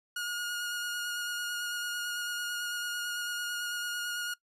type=tone with vibrato; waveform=sawtooth; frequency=1436 Hz; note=F6; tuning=48 cents sharp; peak=-29 dBFS; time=0.16-4.34 s; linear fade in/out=5 ms; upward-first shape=square; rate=9 Hz; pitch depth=11 cents each way; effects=noise-tail reverb RT60 0.1 s tail -21 dB re dry + resampled to 32000 Hz